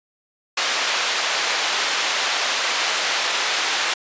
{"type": "band-pass noise", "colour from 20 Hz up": "white", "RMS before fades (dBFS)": -22, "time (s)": [0.57, 3.94], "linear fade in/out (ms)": 5, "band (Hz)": [600, 4200], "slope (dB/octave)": 12, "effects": ["resampled to 16000 Hz"]}